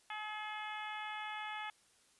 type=harmonic tone; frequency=425.9 Hz; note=G#4; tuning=44 cents sharp; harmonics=2 / 3 / 4 / 5 / 6 / 7 / 8; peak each=-44 / -48 / -48 / -48 / -51 / -54 / -53 dBFS; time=0.1-1.7 s; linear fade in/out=2 ms; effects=white hiss -69 dBFS RMS until 2.19 s + resampled to 24000 Hz